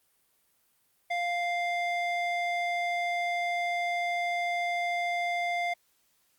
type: tone with band-pass filter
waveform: square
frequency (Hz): 698.5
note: F5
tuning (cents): 0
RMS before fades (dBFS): -30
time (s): 1.1-5.74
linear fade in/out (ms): 10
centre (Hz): 1500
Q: 2.2
effects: white hiss -70 dBFS RMS until 6.38 s + Opus 32 kbps